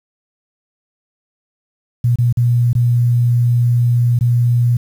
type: tone with dropouts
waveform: sine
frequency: 120.5 Hz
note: B2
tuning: 42 cents flat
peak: -10 dBFS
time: 2.04-4.77 s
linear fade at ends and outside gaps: 5 ms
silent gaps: 2.158-2.185 / 2.327-2.371 / 2.731-2.751 / 4.19-4.209 s
effects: 7-bit